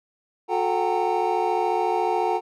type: tone cluster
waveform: triangle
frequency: 361.4 / 439.7 / 740 / 794 / 919 Hz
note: F#4 / A4 / F#5 / G5 / A#5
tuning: -41 / -1 / 0 / +22 / -25 cents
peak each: -25 dBFS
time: 0.48-2.41 s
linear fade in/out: 50 ms
effects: none